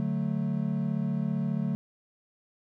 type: chord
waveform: triangle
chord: D major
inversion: none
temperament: equal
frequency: 146.83 / 185 / 220 Hz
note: D3 / F#3 / A3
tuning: 0 / 0 / 0 cents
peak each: -29 dBFS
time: 0-1.75 s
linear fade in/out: 0 ms
effects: none